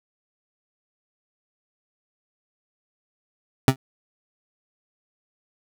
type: tone with exponential decay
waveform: 25% pulse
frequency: 132.1 Hz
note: C3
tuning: 17 cents sharp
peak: -4 dBFS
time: 3.68-3.76 s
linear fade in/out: 2 ms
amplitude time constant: 16 ms
effects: none